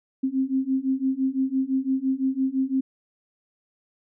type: beating tone pair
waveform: sine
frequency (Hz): 261.8 / 267.7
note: C4 / C4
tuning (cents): +1 / +40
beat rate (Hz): 5.9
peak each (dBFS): -25 / -24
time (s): 0.23-2.81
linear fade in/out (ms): 10
effects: none